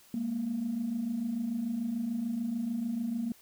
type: tone pair together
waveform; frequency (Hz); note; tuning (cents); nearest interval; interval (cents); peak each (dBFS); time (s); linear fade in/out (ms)
sine; 208.3 / 235.1; G#3 / A#3; +5 / +15; major second; 210; -36 / -30; 0.14-3.32; 2
effects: tanh soft clip ceiling -24 dBFS + white hiss -59 dBFS RMS until 3.41 s